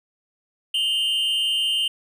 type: tone pair together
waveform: triangle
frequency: 2841 / 3095 Hz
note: F7 / G7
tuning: +29 / -23 cents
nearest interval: minor second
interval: 148 cents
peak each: -21 dBFS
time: 0.74-1.88 s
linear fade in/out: 5 ms
effects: none